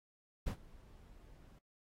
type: noise with ADSR envelope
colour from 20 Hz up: brown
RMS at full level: -34 dBFS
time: 0.46-1.59 s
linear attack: 13 ms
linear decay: 85 ms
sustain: -24 dB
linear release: 8 ms
effects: AAC 48 kbps